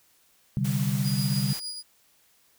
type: chord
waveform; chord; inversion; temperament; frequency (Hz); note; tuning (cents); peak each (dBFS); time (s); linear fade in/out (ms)
sine; C suspended second; none; equal; 130.81 / 146.83 / 196; C3 / D3 / G3; 0 / 0 / 0; -27 / -28 / -28; 0.57-1.53; 0
type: noise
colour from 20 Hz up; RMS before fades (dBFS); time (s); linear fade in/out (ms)
white; -38; 0.64-1.6; 10
type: tone with tremolo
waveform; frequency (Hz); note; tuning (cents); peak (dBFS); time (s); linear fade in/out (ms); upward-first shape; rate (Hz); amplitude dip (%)
35% pulse; 4895; D#8; -29; -30; 1.03-1.83; 50; sine; 6.6; 45
effects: white hiss -63 dBFS RMS until 2.58 s